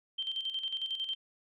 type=tone with tremolo; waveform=sine; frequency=3136 Hz; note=G7; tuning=in tune; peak=-31 dBFS; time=0.18-1.15 s; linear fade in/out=10 ms; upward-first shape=square; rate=11 Hz; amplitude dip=60%; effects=none